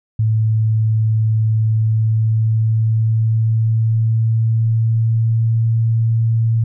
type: tone with pitch glide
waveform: sine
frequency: 110 to 113.62 Hz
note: A2 to A#2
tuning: 0 to -44 cents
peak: -12 dBFS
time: 0.19-6.64 s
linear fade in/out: 5 ms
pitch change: +56 cents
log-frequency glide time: 1.5-5.58 s
effects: none